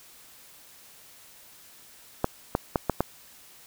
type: clicks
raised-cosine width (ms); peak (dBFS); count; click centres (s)
1; -8; 5; 2.244 / 2.551 / 2.758 / 2.897 / 3.006
effects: white hiss -52 dBFS RMS until 3.66 s